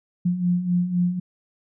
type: beating tone pair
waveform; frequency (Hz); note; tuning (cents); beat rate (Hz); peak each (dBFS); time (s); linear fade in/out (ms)
sine; 174.61 / 178.51; F3 / F3; 0 / +38; 3.9; -26 / -20; 0.25-1.2; 10
effects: none